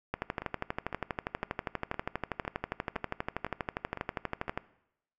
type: two click trains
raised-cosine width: 0.5 ms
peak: -16 / -22 dBFS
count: 56 / 9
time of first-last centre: 0.14-4.575 / 0.42-4.481 s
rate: 12.4 / 1.97 Hz
effects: noise-tail reverb RT60 0.8 s tail -19 dB re dry